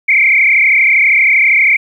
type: tone with frequency modulation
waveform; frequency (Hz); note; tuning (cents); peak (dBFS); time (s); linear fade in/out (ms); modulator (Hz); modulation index
sine; 2219; C#7; +1; -6; 0.08-1.77; 10; 32.6; 4.2
effects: 8-bit